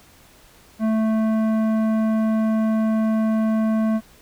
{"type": "tone with tanh clipping", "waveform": "sine", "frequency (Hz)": 220, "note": "A3", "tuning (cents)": 0, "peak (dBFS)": -19, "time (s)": [0.79, 4.01], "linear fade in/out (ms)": 50, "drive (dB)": 13, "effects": ["pink hiss -51 dBFS RMS until 4.21 s"]}